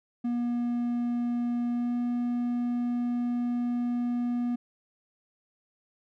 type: tone with pitch glide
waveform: triangle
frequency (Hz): 240 to 241.9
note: B3 to B3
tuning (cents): -49 to -36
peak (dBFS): -24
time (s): 0.24-4.56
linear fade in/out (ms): 10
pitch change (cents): +13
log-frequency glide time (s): 1.71-1.95
effects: none